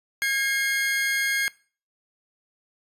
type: tone pair together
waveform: 40% pulse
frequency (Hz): 1633.7 / 2140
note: G#6 / C7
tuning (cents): -29 / +38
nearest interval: perfect fourth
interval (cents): 467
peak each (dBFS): -24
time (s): 0.22-1.48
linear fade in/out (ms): 0
effects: noise-tail reverb RT60 0.4 s tail -22 dB re dry + resampled to 32000 Hz